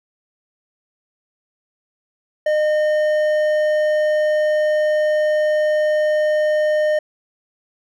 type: tone with hard clipping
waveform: triangle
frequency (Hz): 610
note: D#5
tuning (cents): -34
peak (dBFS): -16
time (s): 2.46-6.99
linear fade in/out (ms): 5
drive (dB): 10
effects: none